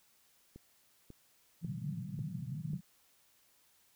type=click train; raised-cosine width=3 ms; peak=-37 dBFS; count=5; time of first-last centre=0.56-2.734 s; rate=1.84 Hz
type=band-pass noise; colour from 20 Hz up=white; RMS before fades=-40 dBFS; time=1.61-2.81 s; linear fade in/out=50 ms; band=120 to 180 Hz; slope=48 dB/octave
effects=white hiss -69 dBFS RMS until 3.95 s